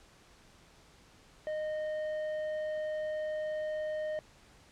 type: tone with tanh clipping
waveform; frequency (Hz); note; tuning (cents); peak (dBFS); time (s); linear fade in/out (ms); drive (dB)
sine; 616; D#5; -17; -34; 1.47-4.19; 0; 7
effects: pink hiss -60 dBFS RMS until 4.71 s + low-pass 8000 Hz 12 dB/octave